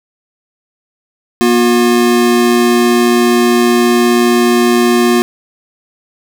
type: tone pair together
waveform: square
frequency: 239.3 / 358.5 Hz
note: A#3 / F4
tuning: +46 / +45 cents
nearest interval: perfect fifth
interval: 699 cents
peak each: -11 dBFS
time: 1.41-5.22 s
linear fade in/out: 0 ms
effects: none